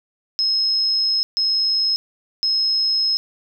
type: tone bursts at uneven times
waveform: sine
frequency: 5160 Hz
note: E8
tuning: 38 cents flat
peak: -16 dBFS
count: 3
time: 0.39-1.23 / 1.37-1.96 / 2.43-3.17 s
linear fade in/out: 0 ms
effects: none